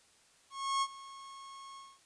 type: tone with ADSR envelope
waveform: 45% pulse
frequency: 1092 Hz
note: C#6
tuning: 26 cents flat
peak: -28 dBFS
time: 0.5-2 s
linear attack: 320 ms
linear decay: 51 ms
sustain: -19 dB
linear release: 230 ms
effects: white hiss -65 dBFS RMS until 2.05 s + resampled to 22050 Hz